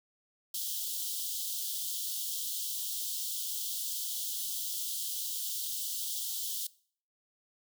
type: high-pass noise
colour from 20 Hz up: white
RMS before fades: -36 dBFS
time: 0.54-6.67 s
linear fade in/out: 5 ms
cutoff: 3000 Hz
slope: 96 dB/octave
effects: noise-tail reverb RT60 0.5 s tail -21 dB re dry